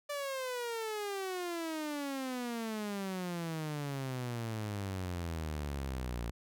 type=exponential sweep; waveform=sawtooth; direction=down; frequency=587.3 to 56.9 Hz; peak=-32 dBFS; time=0.09-6.31 s; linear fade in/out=10 ms; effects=none